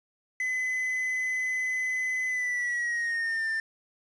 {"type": "tone with pitch glide", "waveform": "triangle", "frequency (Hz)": [2021, 1790.1], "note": ["B6", "A6"], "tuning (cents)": [39, 29], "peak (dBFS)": -25, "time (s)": [0.4, 3.6], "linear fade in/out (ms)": 2, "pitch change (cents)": -210, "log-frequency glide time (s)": [2.28, 3.48], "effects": ["resampled to 22050 Hz", "9-bit"]}